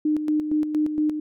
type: tone with tremolo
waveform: sine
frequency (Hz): 304.2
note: D#4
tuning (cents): -39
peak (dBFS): -18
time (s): 0.05-1.2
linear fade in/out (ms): 5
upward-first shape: square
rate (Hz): 4.3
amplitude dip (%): 55
effects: none